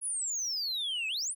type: exponential two-way sweep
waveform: sine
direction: down then up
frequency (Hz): 10548 to 2514 to 10370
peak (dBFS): -28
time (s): 0.01-1.35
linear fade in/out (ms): 50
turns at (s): 1.08
effects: tanh soft clip ceiling -30 dBFS